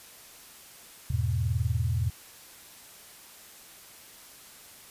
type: chord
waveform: sine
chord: E major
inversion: none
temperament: equal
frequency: 82.41 / 103.83 / 123.47 Hz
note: E2 / G#2 / B2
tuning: 0 / 0 / 0 cents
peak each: -29 dBFS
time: 1.1-2.1 s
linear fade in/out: 5 ms
effects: white hiss -50 dBFS RMS until 4.9 s + resampled to 32000 Hz